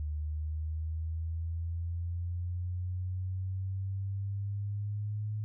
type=exponential sweep; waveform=sine; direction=up; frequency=75 to 107 Hz; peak=-32 dBFS; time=0-5.44 s; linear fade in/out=0 ms; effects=none